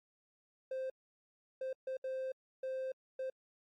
triangle tone bursts at uneven times, 523.3 Hz, C5, in tune, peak -34 dBFS, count 6, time 0.71-0.9 / 1.61-1.73 / 1.87-1.97 / 2.04-2.32 / 2.63-2.92 / 3.19-3.3 s, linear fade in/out 5 ms, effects tanh soft clip ceiling -30 dBFS + AAC 64 kbps

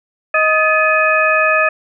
harmonic tone with a mistuned harmonic, 627 Hz, D#5, 13 cents sharp, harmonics 1 / 2 / 3 / 4, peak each -16 / -16 / -16 / -16 dBFS, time 0.34-1.69 s, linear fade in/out 5 ms, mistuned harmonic 3, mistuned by -150 cents, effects none

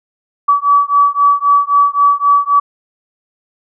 sine beating tone pair, 1143 / 1146.8 Hz, D6 / D6, -47 / -42 cents, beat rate 3.8 Hz, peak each -11 dBFS, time 0.48-2.6 s, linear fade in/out 10 ms, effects none

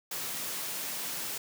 white high-pass noise, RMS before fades -36 dBFS, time 0.11-1.38 s, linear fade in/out 5 ms, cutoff 120 Hz, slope 96 dB/octave, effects none

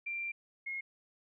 sine tone pair in turn, 2367 / 2155 Hz, D7 / C#7, +13 / -49 cents, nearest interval major second, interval 162 cents, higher first, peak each -35 / -36 dBFS, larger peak first, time 0.06-0.32 / 0.66-0.81 s, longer first, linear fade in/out 10 ms, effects none

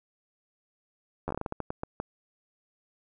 slowing click train, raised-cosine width 1 ms, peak -18 dBFS, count 13, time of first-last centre 1.28-2.001 s, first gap 11 ms, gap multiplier 1.28, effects none

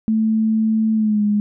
sine tone with pitch glide, 220 to 207.7 Hz, A3 to G#3, 0 to 0 cents, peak -14 dBFS, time 0.08-1.4 s, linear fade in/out 0 ms, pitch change -100 cents, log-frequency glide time 0.94-1.23 s, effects none

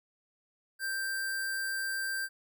sine tone with sample-and-hold, 1573 Hz, G6, 6 cents sharp, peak -31 dBFS, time 0.79-2.29 s, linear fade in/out 50 ms, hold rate 6300 Hz, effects none

